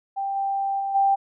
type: tone with level steps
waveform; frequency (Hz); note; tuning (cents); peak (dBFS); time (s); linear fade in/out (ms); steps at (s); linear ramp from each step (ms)
sine; 787; G5; +7; -24 / -22 / -24 / -16; 0.16-1.16; 20; 0.35 / 0.79 / 0.94; 20
effects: none